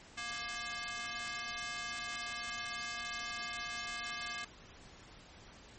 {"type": "tone with high-pass filter", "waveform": "square", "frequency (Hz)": 235.6, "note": "A#3", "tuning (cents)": 19, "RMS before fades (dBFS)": -41, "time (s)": [0.17, 4.45], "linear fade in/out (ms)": 10, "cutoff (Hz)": 1600, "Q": 1.1, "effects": ["pink hiss -56 dBFS RMS until 5.78 s", "MP3 32 kbps"]}